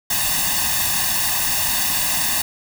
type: noise with comb filter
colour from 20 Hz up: white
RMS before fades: -20 dBFS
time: 0.1-2.42 s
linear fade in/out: 5 ms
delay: 1.1 ms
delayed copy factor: +1
effects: none